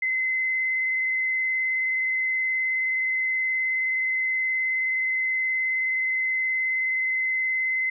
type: tone with vibrato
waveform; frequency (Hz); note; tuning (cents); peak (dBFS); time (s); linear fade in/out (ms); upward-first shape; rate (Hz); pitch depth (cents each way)
sine; 2051; C7; -35; -22; 0.02-7.9; 5; triangle; 19; 15
effects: none